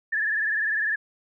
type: tone with vibrato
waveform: sine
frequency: 1731 Hz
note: A6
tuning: 29 cents flat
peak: -22 dBFS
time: 0.12-0.96 s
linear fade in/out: 10 ms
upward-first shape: sine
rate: 20 Hz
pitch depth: 73 cents each way
effects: none

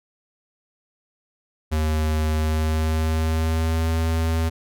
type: tone with pitch glide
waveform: square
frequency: 77.78 to 81.36 Hz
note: D#2 to E2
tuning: 0 to -22 cents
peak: -20 dBFS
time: 1.71-4.5 s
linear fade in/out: 20 ms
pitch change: +78 cents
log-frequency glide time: 2.34-3.9 s
effects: none

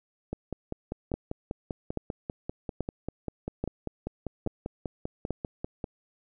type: two click trains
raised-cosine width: 2 ms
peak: -16 / -19 dBFS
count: 6 / 29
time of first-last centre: 1.14-5.307 / 0.33-5.842 s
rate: 1.2 / 5.08 Hz
effects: none

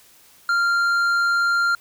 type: tone with tanh clipping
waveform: sine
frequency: 1391 Hz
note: F6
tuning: 7 cents flat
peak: -18 dBFS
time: 0.49-1.75 s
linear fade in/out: 2 ms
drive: 8 dB
effects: white hiss -52 dBFS RMS until 1.8 s

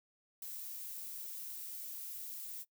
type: noise with ADSR envelope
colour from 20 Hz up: violet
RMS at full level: -43 dBFS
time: 0.42-2.65 s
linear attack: 3 ms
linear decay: 9 ms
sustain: -2 dB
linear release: 41 ms
effects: noise-tail reverb RT60 0.1 s tail -20 dB re dry

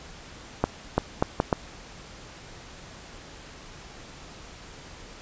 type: accelerating click train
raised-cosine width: 1 ms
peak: -6 dBFS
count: 5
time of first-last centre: 0.64-1.528 s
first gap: 340 ms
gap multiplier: 0.72
effects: pink hiss -45 dBFS RMS until 5.21 s + resampled to 16000 Hz

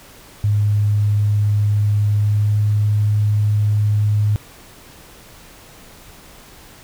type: tone with pitch glide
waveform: sine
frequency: 103.9 to 104.8 Hz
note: G#2 to G#2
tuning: +1 to +16 cents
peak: -13 dBFS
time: 0.44-4.36 s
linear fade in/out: 0 ms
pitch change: +15 cents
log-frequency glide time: 2.12-2.57 s
effects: pink hiss -43 dBFS RMS until 6.83 s

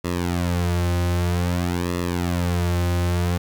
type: tone with flanger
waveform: sawtooth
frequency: 87.8 Hz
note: F2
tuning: 10 cents sharp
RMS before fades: -22 dBFS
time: 0.04-3.38 s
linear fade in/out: 10 ms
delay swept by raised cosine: 1.3 to 4.4 ms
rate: 0.52 Hz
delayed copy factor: -1
effects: 9-bit

